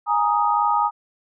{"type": "chord", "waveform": "sine", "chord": "Ab suspended second", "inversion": "none", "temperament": "just", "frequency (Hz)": [830.6, 934.4, 1245.9], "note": ["Ab5", "Bb5", "Eb6"], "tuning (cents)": [0, 4, 2], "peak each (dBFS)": -21, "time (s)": [0.06, 0.91], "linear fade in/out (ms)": 50, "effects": []}